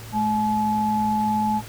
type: tone pair together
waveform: sine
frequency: 214 / 856 Hz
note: A3 / A5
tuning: -48 / -48 cents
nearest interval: 2 octaves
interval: 2400 cents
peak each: -23 / -21 dBFS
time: 0.12-1.62 s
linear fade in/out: 50 ms
effects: added 112 Hz sine -38 dBFS peak until 1.68 s + pink hiss -41 dBFS RMS until 1.68 s